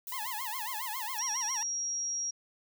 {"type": "noise", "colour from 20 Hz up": "violet", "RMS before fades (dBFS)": -40, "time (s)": [0.07, 1.19], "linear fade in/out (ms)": 2}
{"type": "tone with vibrato", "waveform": "sawtooth", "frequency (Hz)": 948, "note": "A#5", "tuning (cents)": 29, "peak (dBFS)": -33, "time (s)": [0.12, 1.63], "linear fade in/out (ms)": 2, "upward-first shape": "sine", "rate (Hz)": 7.3, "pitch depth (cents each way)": 220}
{"type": "tone", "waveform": "sine", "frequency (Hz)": 5650, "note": "F8", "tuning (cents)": 19, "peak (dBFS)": -31, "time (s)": [1.18, 2.31], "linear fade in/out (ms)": 10}
{"effects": []}